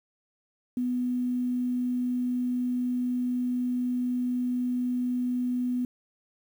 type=tone with quantisation; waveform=sine; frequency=248 Hz; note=B3; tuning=7 cents sharp; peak=-25 dBFS; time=0.77-5.85 s; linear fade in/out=2 ms; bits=9; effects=none